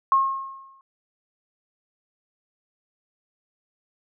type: tone with exponential decay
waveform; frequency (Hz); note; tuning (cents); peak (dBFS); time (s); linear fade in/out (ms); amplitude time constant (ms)
sine; 1079; C#6; -47; -13; 0.12-0.81; 1; 150
effects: none